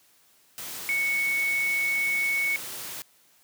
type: tone in noise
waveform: sine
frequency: 2217 Hz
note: C#7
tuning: in tune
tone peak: -23 dBFS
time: 0.89-2.56 s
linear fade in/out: 0 ms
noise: white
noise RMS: -37 dBFS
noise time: 0.58-3.02 s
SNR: +11 dB
effects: white hiss -61 dBFS RMS until 3.43 s + high-pass 100 Hz 12 dB/octave